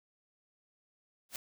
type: noise with exponential growth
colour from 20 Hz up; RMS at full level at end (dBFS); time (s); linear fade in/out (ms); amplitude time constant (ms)
white; -34; 1.29-1.36; 1; 15
effects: none